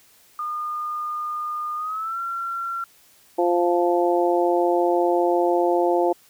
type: tone with pitch glide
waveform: sine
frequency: 1217 to 1366 Hz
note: D#6 to F6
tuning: -39 to -39 cents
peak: -25 dBFS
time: 0.39-2.84 s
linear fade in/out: 2 ms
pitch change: +200 cents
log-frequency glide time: 1.76-2.19 s
type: harmonic tone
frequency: 174.61 Hz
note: F3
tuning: in tune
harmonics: 2 / 3 / 4 / 5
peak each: -20 / -23 / -23 / -26 dBFS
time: 3.38-6.13 s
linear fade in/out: 10 ms
effects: white hiss -55 dBFS RMS until 6.29 s